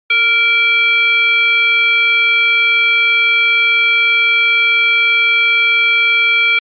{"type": "tone with frequency modulation", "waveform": "sine", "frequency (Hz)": 2335, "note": "D7", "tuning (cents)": -11, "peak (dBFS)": -9, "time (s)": [0.1, 6.59], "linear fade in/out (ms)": 5, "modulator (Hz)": 942, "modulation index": 0.69, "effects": ["Opus 48 kbps"]}